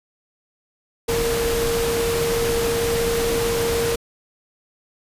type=tone in noise; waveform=sine; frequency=464.8 Hz; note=A#4; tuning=5 cents flat; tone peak=-20 dBFS; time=1.08-3.96 s; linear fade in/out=10 ms; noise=pink; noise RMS=-25 dBFS; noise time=1.08-3.96 s; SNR=+2 dB; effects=resampled to 32000 Hz